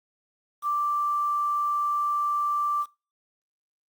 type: tone with quantisation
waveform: sine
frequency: 1174.7 Hz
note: D6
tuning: in tune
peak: -23 dBFS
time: 0.62-2.86 s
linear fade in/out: 50 ms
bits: 8
effects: noise-tail reverb RT60 0.3 s tail -21 dB re dry + Opus 48 kbps